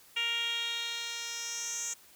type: tone with band-pass filter sweep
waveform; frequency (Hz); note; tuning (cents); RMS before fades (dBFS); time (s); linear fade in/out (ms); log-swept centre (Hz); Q
10% pulse; 466.7; A#4; +2; -35; 0.16-1.94; 10; 2800 to 6800; 4.3
effects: white hiss -58 dBFS RMS until 2.15 s